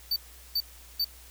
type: tone bursts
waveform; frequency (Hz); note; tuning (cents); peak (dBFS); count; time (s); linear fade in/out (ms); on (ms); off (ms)
square; 4577; D8; -45; -25; 3; 0.11-1.046; 5; 52; 390
effects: added 60 Hz sine -51 dBFS peak until 1.3 s + white hiss -52 dBFS RMS until 1.3 s